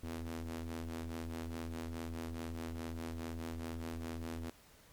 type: ring-modulated tone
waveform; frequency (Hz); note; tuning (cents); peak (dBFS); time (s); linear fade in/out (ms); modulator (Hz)
sawtooth; 82.3; E2; -2; -33; 0.03-4.5; 5; 167
effects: pink hiss -62 dBFS RMS until 4.92 s + MP3 96 kbps